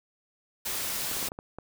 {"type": "noise", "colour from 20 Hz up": "white", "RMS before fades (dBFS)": -32, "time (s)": [0.65, 1.29], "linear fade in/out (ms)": 10}
{"type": "clicks", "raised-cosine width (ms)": 1, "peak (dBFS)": -25, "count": 7, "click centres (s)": [1.115, 1.168, 1.228, 1.285, 1.319, 1.389, 1.586]}
{"effects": []}